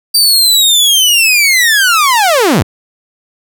sawtooth linear sweep, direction down, 4689 to 65.41 Hz, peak -3 dBFS, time 0.14-2.63 s, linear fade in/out 10 ms, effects none

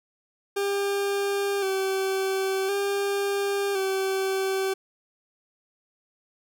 40% pulse tone with vibrato, 392 Hz, G4, in tune, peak -23 dBFS, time 0.56-4.74 s, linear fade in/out 10 ms, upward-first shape square, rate 0.47 Hz, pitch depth 34 cents each way, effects none

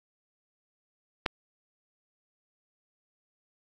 clicks, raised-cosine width 0.3 ms, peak -28 / -9 dBFS, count 2, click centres 1.259 / 1.262 s, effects none

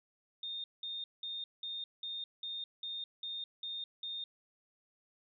sine tone bursts, 3656 Hz, A#7, 34 cents flat, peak -38 dBFS, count 10, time 0.43-4.24 s, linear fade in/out 2 ms, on 210 ms, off 190 ms, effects none

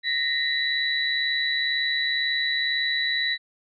sine tone cluster, 1863 / 2005 / 3940 Hz, A#6 / B6 / B7, -2 / +26 / -5 cents, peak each -26 / -30 / -25 dBFS, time 0.03-3.38 s, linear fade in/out 50 ms, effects none

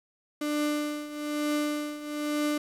35% pulse tone with tremolo, 297.3 Hz, D4, 21 cents sharp, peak -23 dBFS, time 0.41-2.58 s, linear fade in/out 5 ms, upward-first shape triangle, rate 1.1 Hz, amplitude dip 80%, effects resampled to 32000 Hz + 10-bit

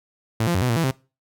sawtooth tone with pitch steps, 112 / 172.6 / 92.5 / 125.4 / 116.2 / 165.3 / 131.9 Hz, A2 / F3 / F#2 / B2 / A#2 / E3 / C3, +31 / -20 / 0 / +27 / -5 / +5 / +14 cents, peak -15 dBFS, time 0.4-0.911 s, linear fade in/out 5 ms, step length 73 ms, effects noise-tail reverb RT60 0.3 s tail -21 dB re dry

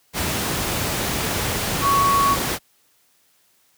sine tone in noise, 1116 Hz, C#6, 11 cents sharp, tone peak -15 dBFS, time 1.81-2.37 s, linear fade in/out 50 ms, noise pink, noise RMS -23 dBFS, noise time 0.13-2.59 s, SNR +5 dB, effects white hiss -61 dBFS RMS until 3.77 s + high-pass 60 Hz 12 dB/octave

